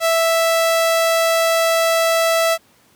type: tone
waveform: sawtooth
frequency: 659.3 Hz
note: E5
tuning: in tune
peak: -10 dBFS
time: 0-2.58 s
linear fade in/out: 50 ms
effects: pink hiss -54 dBFS RMS until 2.95 s + high-pass 100 Hz 12 dB/octave